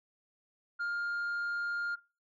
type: tone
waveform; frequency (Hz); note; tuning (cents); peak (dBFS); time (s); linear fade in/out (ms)
sine; 1407; F6; +12; -29; 0.79-1.96; 20
effects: noise-tail reverb RT60 0.3 s tail -20 dB re dry + tanh soft clip ceiling -31 dBFS